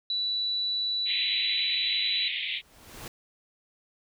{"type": "tone", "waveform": "sine", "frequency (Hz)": 3951, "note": "B7", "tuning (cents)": 0, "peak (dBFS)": -26, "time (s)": [0.1, 2.28], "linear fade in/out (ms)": 2}
{"type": "band-pass noise", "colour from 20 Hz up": "white", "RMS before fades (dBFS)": -32, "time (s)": [1.05, 2.62], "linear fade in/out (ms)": 50, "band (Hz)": [2000, 3800], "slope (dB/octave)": 96}
{"type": "noise with exponential growth", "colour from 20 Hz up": "pink", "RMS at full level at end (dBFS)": -39, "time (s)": [2.29, 3.08], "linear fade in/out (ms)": 2, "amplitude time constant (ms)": 170}
{"effects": []}